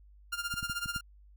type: tone with tremolo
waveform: sawtooth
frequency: 1400 Hz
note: F6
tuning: 4 cents sharp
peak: -27 dBFS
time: 0.32-1.01 s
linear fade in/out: 10 ms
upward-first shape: sine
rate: 16 Hz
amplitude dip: 80%
type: clicks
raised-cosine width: 5 ms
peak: -29 dBFS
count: 5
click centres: 0.54 / 0.629 / 0.698 / 0.859 / 0.962 s
effects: added 50 Hz sine -54 dBFS peak until 1.36 s